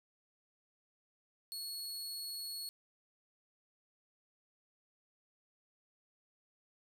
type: tone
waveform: sawtooth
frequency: 4353 Hz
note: C#8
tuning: 32 cents flat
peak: -38 dBFS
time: 1.52-2.69 s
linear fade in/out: 0 ms
effects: none